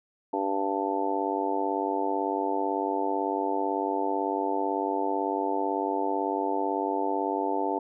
harmonic tone, 98 Hz, G2, in tune, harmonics 3 / 4 / 5 / 6 / 7 / 8 / 9, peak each -32 / -32 / -34 / -40 / -33 / -38 / -30 dBFS, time 0.33-7.79 s, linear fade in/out 5 ms, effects none

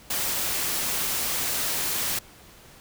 white noise, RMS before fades -27 dBFS, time 0.1-2.19 s, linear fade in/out 5 ms, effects pink hiss -50 dBFS RMS until 2.8 s

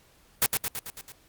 white noise with echo, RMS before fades -21 dBFS, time 0.42-0.46 s, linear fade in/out 0 ms, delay 110 ms, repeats 6, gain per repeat -4 dB, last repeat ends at 1.12 s, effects pink hiss -60 dBFS RMS until 1.28 s + Opus 48 kbps

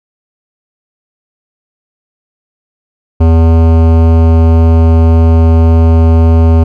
sine tone with hard clipping, 81.9 Hz, E2, 11 cents flat, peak -5 dBFS, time 3.2-6.64 s, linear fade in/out 10 ms, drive 17 dB, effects none

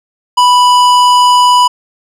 sine tone with hard clipping, 987.8 Hz, B5, in tune, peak -6 dBFS, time 0.37-1.68 s, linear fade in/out 10 ms, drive 14 dB, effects none

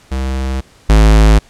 square tone pair in turn, 65.8 / 53.42 Hz, C2 / G#1, +10 / +50 cents, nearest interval major third, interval 360 cents, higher first, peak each -16 / -5 dBFS, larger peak second, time 0.11-0.61 / 0.89-1.39 s, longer neither, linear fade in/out 10 ms, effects pink hiss -46 dBFS RMS until 1.49 s + low-pass 9000 Hz 12 dB/octave

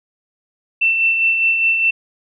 sine tone with tremolo, 2681 Hz, E7, 29 cents sharp, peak -11 dBFS, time 0.81-1.91 s, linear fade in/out 10 ms, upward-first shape sine, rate 4.9 Hz, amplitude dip 40%, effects none

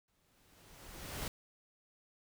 pink noise with exponential growth, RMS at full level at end -39 dBFS, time 0.08-1.28 s, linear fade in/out 2 ms, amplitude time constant 260 ms, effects none

